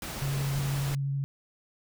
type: noise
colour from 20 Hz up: pink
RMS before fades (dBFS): -37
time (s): 0.02-0.95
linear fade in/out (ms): 2
type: tone with vibrato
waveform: sine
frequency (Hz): 138.59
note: C#3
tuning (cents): 0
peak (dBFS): -27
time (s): 0.22-1.24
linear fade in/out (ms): 0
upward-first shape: sine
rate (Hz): 12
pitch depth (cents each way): 12
effects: none